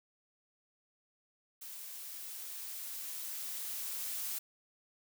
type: noise with level ramp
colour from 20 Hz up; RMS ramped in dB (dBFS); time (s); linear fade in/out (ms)
blue; -47 to -38; 1.61-4.39; 10
effects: none